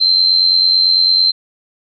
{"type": "tone with amplitude modulation", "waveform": "sine", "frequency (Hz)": 4117, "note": "C8", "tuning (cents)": -29, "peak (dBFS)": -6, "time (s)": [0, 1.32], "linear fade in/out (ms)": 20, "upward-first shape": "sine", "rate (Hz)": 89, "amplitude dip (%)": 60, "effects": []}